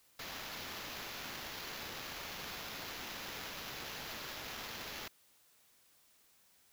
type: noise with sample-and-hold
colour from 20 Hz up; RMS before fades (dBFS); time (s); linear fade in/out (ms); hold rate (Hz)
white; -45; 0.19-5.08; 5; 8820
effects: white hiss -68 dBFS RMS until 6.72 s